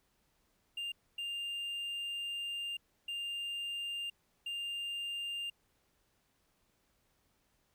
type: tone bursts at uneven times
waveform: triangle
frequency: 2800 Hz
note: F7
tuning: 4 cents sharp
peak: -35 dBFS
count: 4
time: 0.77-0.92 / 1.18-2.77 / 3.08-4.1 / 4.46-5.5 s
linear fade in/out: 5 ms
effects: pink hiss -75 dBFS RMS until 7.74 s